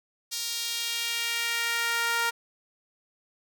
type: tone with high-pass filter sweep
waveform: sawtooth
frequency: 466.2 Hz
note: A#4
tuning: in tune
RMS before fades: -29 dBFS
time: 0.31-2.31 s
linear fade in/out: 20 ms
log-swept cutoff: 4700 to 1200 Hz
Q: 1.5
effects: none